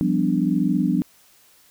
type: chord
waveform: sine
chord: G dominant seventh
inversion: third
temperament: equal with one note detuned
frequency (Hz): 174.61 / 196 / 250.1 / 293.7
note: F3 / G3 / B3 / D4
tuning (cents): 0 / 0 / +22 / 0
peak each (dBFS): -23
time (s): 0.01-1.02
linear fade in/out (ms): 0
effects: white hiss -55 dBFS RMS until 1.7 s